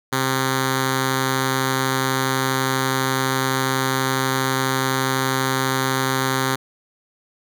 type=tone with notch filter; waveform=5% pulse; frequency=132.1 Hz; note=C3; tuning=17 cents sharp; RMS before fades=-21 dBFS; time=0.12-6.56 s; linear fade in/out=10 ms; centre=630 Hz; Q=1.7; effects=none